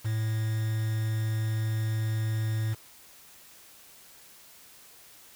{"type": "tone with quantisation", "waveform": "triangle", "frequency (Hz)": 110, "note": "A2", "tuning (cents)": 0, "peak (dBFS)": -24, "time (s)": [0.04, 2.75], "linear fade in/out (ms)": 20, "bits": 7, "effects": ["white hiss -53 dBFS RMS until 5.35 s"]}